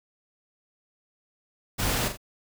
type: noise with echo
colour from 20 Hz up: pink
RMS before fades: -27 dBFS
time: 1.78-2.09 s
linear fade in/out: 20 ms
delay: 42 ms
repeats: 2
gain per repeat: -7 dB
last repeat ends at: 2.174 s
effects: none